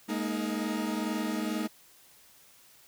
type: chord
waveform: 40% pulse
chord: Ab suspended second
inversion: none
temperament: equal with one note detuned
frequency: 210.9 / 233.1 / 311.1 Hz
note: Ab3 / Bb3 / Eb4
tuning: +27 / 0 / 0 cents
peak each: -33 / -34 / -33 dBFS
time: 0.08-1.68 s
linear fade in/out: 20 ms
effects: white hiss -58 dBFS RMS until 2.87 s